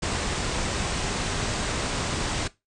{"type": "low-pass noise", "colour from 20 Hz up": "pink", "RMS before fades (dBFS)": -28, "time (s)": [0.02, 2.48], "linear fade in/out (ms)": 10, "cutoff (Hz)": 8900, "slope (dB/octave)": 96, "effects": ["noise-tail reverb RT60 0.2 s tail -18 dB re dry"]}